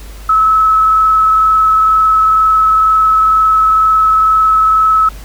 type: tone with frequency modulation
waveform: sine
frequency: 1296 Hz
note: E6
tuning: 30 cents flat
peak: -6 dBFS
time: 0.29-5.09 s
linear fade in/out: 5 ms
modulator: 22.1 Hz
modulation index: 0.57
effects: added 50 Hz sine -28 dBFS peak until 5.24 s + pink hiss -37 dBFS RMS until 5.24 s